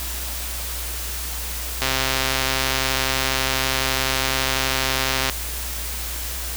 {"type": "click train", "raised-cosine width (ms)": 0.2, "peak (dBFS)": -3, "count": 460, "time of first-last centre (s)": [1.82, 5.297], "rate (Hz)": 132, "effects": ["added 60 Hz sine -30 dBFS peak until 6.56 s", "white hiss -30 dBFS RMS until 6.56 s"]}